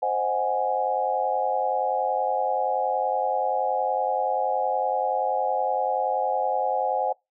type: chord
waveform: sine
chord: Ab dominant seventh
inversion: first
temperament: equal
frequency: 523.3 / 622.3 / 740 / 830.6 Hz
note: C5 / Eb5 / Gb5 / Ab5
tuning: 0 / 0 / 0 / 0 cents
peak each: -28 / -31 / -26 / -26 dBFS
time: 0.02-7.13 s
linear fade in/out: 10 ms
effects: noise-tail reverb RT60 0.2 s tail -25 dB re dry